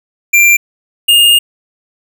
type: tone pair in turn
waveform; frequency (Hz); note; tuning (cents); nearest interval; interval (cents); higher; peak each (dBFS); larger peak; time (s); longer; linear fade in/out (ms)
square; 2372 / 2831; D7 / F7; +17 / +23; minor third; 306; second; -5; neither; 0.33-0.57 / 1.08-1.39; second; 10
effects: none